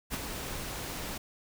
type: noise with ADSR envelope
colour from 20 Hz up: pink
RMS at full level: -33 dBFS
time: 0.1-1.18 s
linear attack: 36 ms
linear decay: 36 ms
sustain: -5 dB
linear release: 7 ms
effects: none